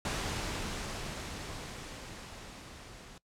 pink noise with level ramp, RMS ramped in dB -34 to -51 dBFS, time 0.05-3.18 s, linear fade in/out 2 ms, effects noise-tail reverb RT60 0.1 s tail -21 dB re dry + low-pass 8000 Hz 12 dB/octave

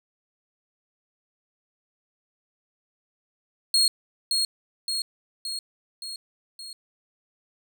35% pulse tone with echo, 4282 Hz, C8, 39 cents sharp, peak -16 dBFS, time 3.74-3.88 s, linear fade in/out 2 ms, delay 570 ms, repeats 5, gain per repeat -4 dB, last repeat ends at 6.73 s, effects none

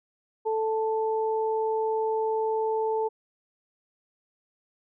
sine tone pair together, 440.4 / 880 Hz, A4 / A5, +2 / 0 cents, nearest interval octave, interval 1198 cents, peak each -25 / -29 dBFS, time 0.45-3.09 s, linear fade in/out 20 ms, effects none

